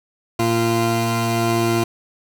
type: tone pair together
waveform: 20% pulse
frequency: 115.3 / 345 Hz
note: A#2 / F4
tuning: -19 / -21 cents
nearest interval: octave + perfect fifth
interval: 1898 cents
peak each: -15 dBFS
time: 0.39-1.84 s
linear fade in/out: 5 ms
effects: none